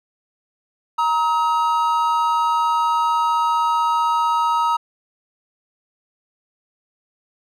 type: tone pair together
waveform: triangle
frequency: 939 / 1274.6 Hz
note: A#5 / D#6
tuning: +12 / +41 cents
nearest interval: perfect fourth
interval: 529 cents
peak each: -16 / -18 dBFS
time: 0.98-4.77 s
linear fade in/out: 10 ms
effects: none